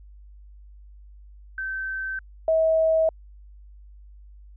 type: tone pair in turn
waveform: sine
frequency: 1545 / 642.9 Hz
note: G6 / E5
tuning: -26 / -43 cents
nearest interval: octave + minor third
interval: 1517 cents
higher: first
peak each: -27 / -17 dBFS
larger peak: second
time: 1.58-2.19 / 2.48-3.09 s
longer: neither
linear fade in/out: 2 ms
effects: added 50 Hz sine -44 dBFS peak until 4.56 s